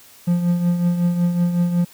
triangle tone with tremolo, 174.61 Hz, F3, in tune, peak -11 dBFS, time 0.27-1.85 s, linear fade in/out 10 ms, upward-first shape triangle, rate 5.4 Hz, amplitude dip 60%, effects white hiss -47 dBFS RMS until 1.93 s

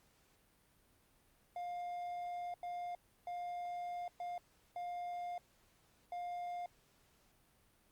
triangle tone bursts at uneven times, 706 Hz, F5, 19 cents sharp, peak -38 dBFS, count 6, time 1.56-2.54 / 2.63-2.95 / 3.27-4.08 / 4.2-4.38 / 4.76-5.38 / 6.12-6.66 s, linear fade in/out 2 ms, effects pink hiss -71 dBFS RMS until 7.91 s + Opus 48 kbps

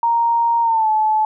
sine tone with pitch glide, 932 to 864.6 Hz, A#5 to A5, -1 to -31 cents, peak -13 dBFS, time 0.03-1.25 s, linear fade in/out 2 ms, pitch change -130 cents, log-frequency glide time 0.62-0.89 s, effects none

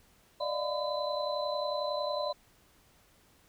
sine tone cluster, 588 / 619 / 698 / 1011 / 4022 Hz, D5 / D#5 / F5 / B5 / B7, +2 / -9 / -1 / +40 / +31 cents, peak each -33 / -38 / -40 / -37 / -40 dBFS, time 0.4-2.33 s, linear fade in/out 10 ms, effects pink hiss -64 dBFS RMS until 3.48 s

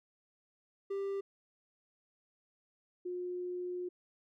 triangle / sine tone pair in turn, 394.5 / 358.6 Hz, G4 / F4, +11 / +46 cents, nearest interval major second, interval 165 cents, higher first, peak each -32 / -36 dBFS, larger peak first, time 0.9-1.21 / 3.05-3.89 s, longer second, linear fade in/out 10 ms, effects none

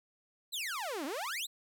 sawtooth exponential two-way sweep, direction down then up, 4206 to 257.7 to 4206 Hz, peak -32 dBFS, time 0.52-1.47 s, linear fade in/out 20 ms, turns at 1.05 s, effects none

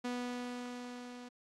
sawtooth tone with level ramp, 245.7 Hz, B3, 9 cents flat, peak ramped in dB -31 to -43 dBFS, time 0.04-1.29 s, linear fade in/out 10 ms, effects low-pass 7000 Hz 12 dB/octave + AAC 64 kbps

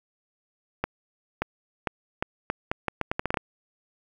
accelerating click train, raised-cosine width 0.5 ms, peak -10 dBFS, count 14, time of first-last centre 0.84-3.372 s, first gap 580 ms, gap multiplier 0.78, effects 8-bit

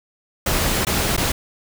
pink noise with dropouts, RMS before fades -20 dBFS, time 0.46-1.32 s, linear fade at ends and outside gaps 5 ms, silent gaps 0.85-0.868 / 1.166-1.176 s, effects none

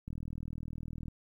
click train, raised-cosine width 5 ms, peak -29 dBFS, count 41, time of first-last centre 0.08-1.083 s, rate 39.9 Hz, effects 11-bit

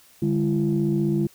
sine tone cluster, 148 / 203.3 / 338.9 Hz, D3 / G#3 / E4, +14 / -37 / +48 cents, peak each -23 dBFS, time 0.22-1.27 s, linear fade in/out 5 ms, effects tanh soft clip ceiling -12 dBFS + white hiss -54 dBFS RMS until 1.34 s

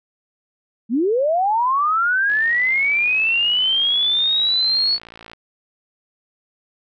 sine linear sweep, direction up, 207.7 to 4435 Hz, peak -15 dBFS, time 0.89-4.99 s, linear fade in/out 50 ms
click train, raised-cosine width 0.3 ms, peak -22 dBFS, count 173, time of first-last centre 2.3-5.334 s, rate 56.7 Hz
effects none

